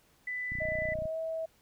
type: tone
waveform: sine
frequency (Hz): 1993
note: B6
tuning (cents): +15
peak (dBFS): -33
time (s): 0.27-0.94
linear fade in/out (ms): 5
type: click train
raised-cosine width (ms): 5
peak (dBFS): -29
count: 17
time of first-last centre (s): 0.52-1.055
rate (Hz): 29.9
type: tone with pitch glide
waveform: sine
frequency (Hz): 629 to 647.4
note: D#5 to E5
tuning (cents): +19 to -31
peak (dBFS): -32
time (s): 0.6-1.46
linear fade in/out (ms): 10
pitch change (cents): +50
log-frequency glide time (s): 1.01-1.18
effects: pink hiss -66 dBFS RMS until 1.61 s